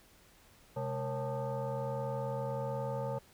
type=tone with frequency modulation; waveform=sine; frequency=208.8 Hz; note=G#3; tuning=10 cents sharp; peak=-33 dBFS; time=0.76-3.19 s; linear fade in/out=10 ms; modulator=339 Hz; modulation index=2; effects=pink hiss -62 dBFS RMS until 3.33 s